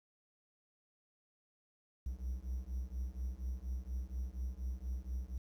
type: beating tone pair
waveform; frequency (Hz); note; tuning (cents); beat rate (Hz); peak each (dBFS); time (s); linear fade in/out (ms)
triangle; 60.7 / 64.9; B1 / C2; -29 / -13; 4.2; -39 / -39; 2.06-5.38; 5
effects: 11-bit